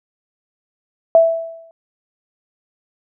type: tone with exponential decay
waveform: sine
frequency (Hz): 659.3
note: E5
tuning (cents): 0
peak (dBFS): -4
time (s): 1.15-1.71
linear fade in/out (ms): 1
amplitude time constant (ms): 120
effects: none